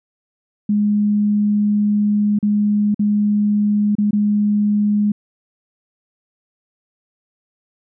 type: tone with dropouts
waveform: sine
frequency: 207.7 Hz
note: G#3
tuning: in tune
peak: -13 dBFS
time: 0.69-5.12 s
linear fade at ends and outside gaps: 5 ms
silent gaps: 2.389-2.427 / 2.945-2.993 / 3.953-3.983 / 4.109-4.13 s
effects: none